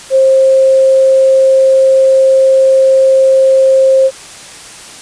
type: tone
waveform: sine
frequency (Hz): 531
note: C5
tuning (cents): +25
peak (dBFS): -4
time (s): 0.1-4.11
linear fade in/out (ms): 50
effects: white hiss -31 dBFS RMS until 5.01 s + resampled to 22050 Hz